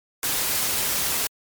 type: noise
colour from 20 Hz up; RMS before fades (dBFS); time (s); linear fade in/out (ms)
white; -24; 0.23-1.27; 2
effects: MP3 96 kbps